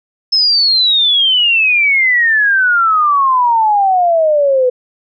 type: exponential sweep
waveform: sine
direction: down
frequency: 5250 to 493.9 Hz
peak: -8 dBFS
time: 0.32-4.7 s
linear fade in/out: 10 ms
effects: none